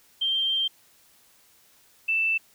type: tone pair in turn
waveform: sine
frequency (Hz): 3157 / 2655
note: G7 / E7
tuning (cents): +12 / +12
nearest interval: minor third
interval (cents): 300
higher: first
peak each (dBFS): -22 / -21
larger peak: second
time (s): 0.21-0.68 / 2.08-2.38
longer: first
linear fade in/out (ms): 10
effects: white hiss -59 dBFS RMS until 2.54 s